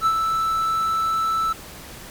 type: tone with ADSR envelope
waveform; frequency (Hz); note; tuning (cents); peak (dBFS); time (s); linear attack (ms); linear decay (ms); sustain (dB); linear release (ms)
triangle; 1318.5; E6; 0; -12; 0.01-1.53; 51; 64; -5; 8
effects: pink hiss -39 dBFS RMS until 2.1 s + MP3 96 kbps